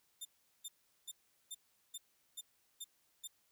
15% pulse tone bursts, 3594 Hz, A7, 36 cents sharp, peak -36 dBFS, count 8, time 0.21-3.276 s, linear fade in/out 10 ms, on 42 ms, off 390 ms, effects white hiss -75 dBFS RMS until 3.51 s

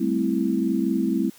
sine chord, A minor seventh, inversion third, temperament equal, 196 / 220 / 261.6 / 329.6 Hz, G3 / A3 / C4 / E4, 0 / 0 / 0 / 0 cents, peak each -26 / -26 / -25 / -25 dBFS, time 0-1.3 s, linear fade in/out 10 ms, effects white hiss -51 dBFS RMS until 1.38 s

